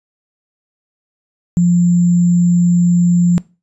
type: tone with sample-and-hold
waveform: sine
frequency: 174.4 Hz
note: F3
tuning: 2 cents flat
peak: -8 dBFS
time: 1.57-3.38 s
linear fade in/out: 0 ms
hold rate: 7350 Hz
effects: noise-tail reverb RT60 0.3 s tail -21 dB re dry + resampled to 24000 Hz